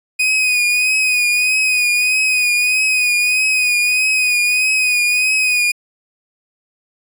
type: tone with vibrato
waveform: 40% pulse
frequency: 2489 Hz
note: D#7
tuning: in tune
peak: -12 dBFS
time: 0.19-5.72 s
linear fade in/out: 10 ms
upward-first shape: triangle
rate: 1.6 Hz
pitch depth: 45 cents each way
effects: resampled to 32000 Hz